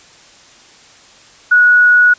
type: tone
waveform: sine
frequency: 1462 Hz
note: F#6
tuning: 21 cents flat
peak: -5 dBFS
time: 1.51-2.14 s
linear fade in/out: 10 ms
effects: white hiss -43 dBFS RMS until 2.18 s + resampled to 16000 Hz